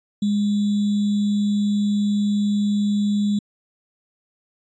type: tone with sample-and-hold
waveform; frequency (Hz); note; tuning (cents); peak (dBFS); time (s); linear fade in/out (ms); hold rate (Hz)
sine; 205.7; G#3; -16; -17; 0.22-3.39; 5; 3675
effects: resampled to 16000 Hz